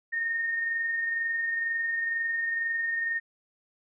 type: tone with amplitude modulation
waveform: sine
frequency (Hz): 1838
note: A#6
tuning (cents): -25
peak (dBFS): -25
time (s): 0.12-3.2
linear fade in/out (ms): 20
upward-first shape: sine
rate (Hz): 22.1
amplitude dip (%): 30
effects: none